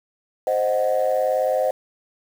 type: chord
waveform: sine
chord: C diminished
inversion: none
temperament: equal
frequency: 523.3 / 622.3 / 740 Hz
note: C5 / Eb5 / Gb5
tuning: 0 / 0 / 0 cents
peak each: -20 / -21 / -24 dBFS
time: 0.47-1.71 s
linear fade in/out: 2 ms
effects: tanh soft clip ceiling -11 dBFS + 7-bit